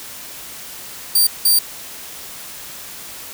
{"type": "tone bursts at uneven times", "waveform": "5% pulse", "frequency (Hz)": 4666, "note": "D8", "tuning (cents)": -12, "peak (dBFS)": -4, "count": 2, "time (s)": [[1.15, 1.27], [1.45, 1.59]], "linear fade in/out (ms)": 5, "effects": ["white hiss -34 dBFS RMS until 3.33 s"]}